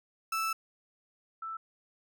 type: tone pair in turn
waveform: 35% pulse / sine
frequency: 1318.5 / 1323.5 Hz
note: E6 / E6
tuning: 0 / +7 cents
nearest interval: unison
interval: 7 cents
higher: second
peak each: -28 / -36 dBFS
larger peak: first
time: 0.32-0.53 / 1.42-1.57 s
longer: first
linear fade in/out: 5 ms
effects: none